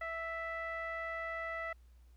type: tone with low-pass filter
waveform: sawtooth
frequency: 659.3 Hz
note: E5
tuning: in tune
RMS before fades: -40 dBFS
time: 0.01-1.73 s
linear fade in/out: 5 ms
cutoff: 1800 Hz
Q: 9.3
effects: added 60 Hz sine -57 dBFS peak until 2.16 s + pink hiss -75 dBFS RMS until 2.16 s